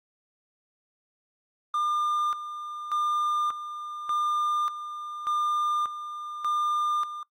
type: tone with tremolo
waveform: triangle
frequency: 1203 Hz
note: D6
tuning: 41 cents sharp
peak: -22 dBFS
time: 1.74-7.23 s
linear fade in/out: 2 ms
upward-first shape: square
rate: 0.85 Hz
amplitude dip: 70%
effects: noise-tail reverb RT60 0.1 s tail -20 dB re dry + Opus 32 kbps